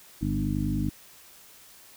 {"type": "harmonic tone with a mistuned harmonic", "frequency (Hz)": 50.3, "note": "G1", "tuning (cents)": 45, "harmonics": [1, 2, 3, 4, 5, 6], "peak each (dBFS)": [-32, -32, -32, -32, -32, -32], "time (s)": [0.21, 0.9], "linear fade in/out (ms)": 10, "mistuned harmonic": 3, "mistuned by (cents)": -33, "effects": ["white hiss -52 dBFS RMS until 1.96 s"]}